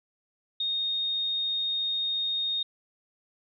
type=tone; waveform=sine; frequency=3703 Hz; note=A#7; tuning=12 cents flat; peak=-26 dBFS; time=0.6-2.63 s; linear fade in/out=5 ms; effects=none